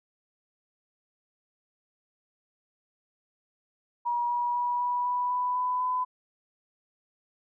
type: tone with pitch steps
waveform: sine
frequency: 958 / 964.7 / 971.4 / 978.1 / 984.9 / 991.8 / 998.7 / 1005.6 Hz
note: A#5 / B5 / B5 / B5 / B5 / B5 / B5 / B5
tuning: +47 / -41 / -29 / -17 / -5 / +7 / +19 / +31 cents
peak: -25 dBFS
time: 4.05-6.05 s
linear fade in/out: 20 ms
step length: 250 ms
effects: none